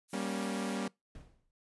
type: noise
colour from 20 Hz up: violet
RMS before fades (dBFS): -47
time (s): 0.08-0.8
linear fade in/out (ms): 50
type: chord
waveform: sawtooth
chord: G diminished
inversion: none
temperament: equal with one note detuned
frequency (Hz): 196 / 236.2 / 277.2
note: G3 / Bb3 / Db4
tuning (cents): 0 / +23 / 0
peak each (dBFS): -33 / -34 / -36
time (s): 0.13-0.88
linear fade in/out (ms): 5
type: noise with exponential decay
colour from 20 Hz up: brown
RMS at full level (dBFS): -43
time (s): 1.15-1.51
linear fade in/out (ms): 1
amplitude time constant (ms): 77
effects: noise-tail reverb RT60 0.2 s tail -24 dB re dry + resampled to 24000 Hz